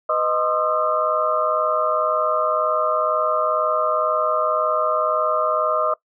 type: tone cluster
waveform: sine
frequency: 498.6 / 621 / 1056 / 1222 / 1324 Hz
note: B4 / D#5 / C6 / D#6 / E6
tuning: +16 / -3 / +16 / -32 / +7 cents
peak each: -28 / -21 / -27 / -22 / -27 dBFS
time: 0.09-5.94 s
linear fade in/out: 5 ms
effects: noise-tail reverb RT60 0.1 s tail -20 dB re dry